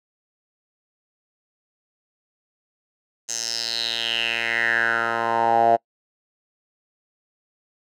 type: tone with band-pass filter sweep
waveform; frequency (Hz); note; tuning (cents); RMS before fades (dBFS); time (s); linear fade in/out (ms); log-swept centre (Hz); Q
10% pulse; 115.5; A#2; -16; -22; 3.28-5.77; 20; 6600 to 670; 5.7
effects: noise-tail reverb RT60 0.1 s tail -25 dB re dry